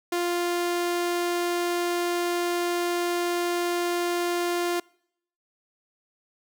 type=tone; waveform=sawtooth; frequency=349.2 Hz; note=F4; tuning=in tune; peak=-20 dBFS; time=0.12-4.8 s; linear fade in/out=5 ms; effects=noise-tail reverb RT60 0.7 s tail -26 dB re dry